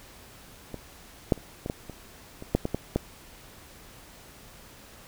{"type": "clicks", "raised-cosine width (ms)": 2, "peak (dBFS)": [-22, -6, -30, -19, -15, -25, -25, -7, -14, -13, -10], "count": 11, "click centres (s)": [0.743, 1.322, 1.377, 1.661, 1.699, 1.897, 2.424, 2.55, 2.654, 2.746, 2.96], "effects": ["pink hiss -50 dBFS RMS until 5.07 s"]}